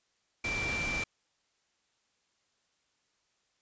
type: tone in noise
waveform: sine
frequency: 2349 Hz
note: D7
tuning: in tune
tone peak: -32 dBFS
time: 0.44-1.04 s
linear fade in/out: 5 ms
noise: pink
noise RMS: -37 dBFS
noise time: 0.44-1.04 s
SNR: +2 dB
effects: white hiss -75 dBFS RMS until 3.61 s + resampled to 16000 Hz